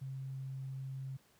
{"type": "tone", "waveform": "sine", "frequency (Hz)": 133.6, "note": "C3", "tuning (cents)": 36, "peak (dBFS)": -39, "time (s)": [0.01, 1.17], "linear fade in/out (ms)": 10, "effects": ["pink hiss -68 dBFS RMS until 1.39 s", "high-pass 80 Hz 12 dB/octave"]}